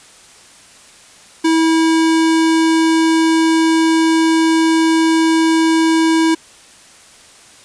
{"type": "tone", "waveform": "square", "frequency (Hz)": 324.1, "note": "E4", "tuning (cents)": -29, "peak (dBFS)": -11, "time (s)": [1.44, 6.35], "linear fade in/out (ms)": 10, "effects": ["white hiss -43 dBFS RMS until 7.64 s", "resampled to 22050 Hz"]}